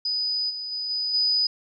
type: tone with level steps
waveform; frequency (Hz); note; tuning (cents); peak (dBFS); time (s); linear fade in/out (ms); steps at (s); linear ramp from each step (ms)
sine; 4978; D#8; 0; -23 / -30 / -27 / -24 / -19; 0.05-1.47; 5; 0.49 / 0.71 / 0.89 / 1.13; 20
effects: none